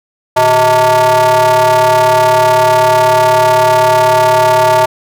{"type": "ring-modulated tone", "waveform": "square", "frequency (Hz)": 130.5, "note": "C3", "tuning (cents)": -4, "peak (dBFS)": -4, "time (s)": [0.36, 4.86], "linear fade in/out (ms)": 10, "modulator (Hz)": 765, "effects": []}